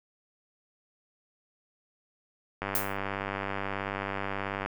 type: click train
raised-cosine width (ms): 0.5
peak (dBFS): -17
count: 202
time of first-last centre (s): 2.62-4.661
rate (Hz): 98.5
type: noise with exponential decay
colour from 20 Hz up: violet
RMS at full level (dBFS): -25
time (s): 2.75-2.97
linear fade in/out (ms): 2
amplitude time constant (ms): 47
effects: none